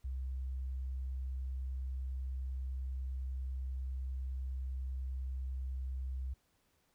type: tone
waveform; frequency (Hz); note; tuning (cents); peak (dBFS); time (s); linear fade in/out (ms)
sine; 65; C2; -11; -36; 0.04-6.34; 10
effects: pink hiss -75 dBFS RMS until 6.94 s